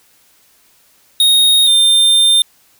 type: tone pair in turn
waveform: square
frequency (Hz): 3729 / 3600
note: A#7 / A7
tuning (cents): 0 / +39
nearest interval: minor second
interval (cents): 61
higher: first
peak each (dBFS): -8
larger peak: neither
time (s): 1.2-1.67 / 1.67-2.42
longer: second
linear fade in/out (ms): 2
effects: white hiss -52 dBFS RMS until 2.79 s